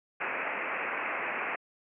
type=low-pass noise; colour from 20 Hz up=white; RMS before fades=-33 dBFS; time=0.2-1.56 s; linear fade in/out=10 ms; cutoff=2600 Hz; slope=96 dB/octave; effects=high-pass 400 Hz 12 dB/octave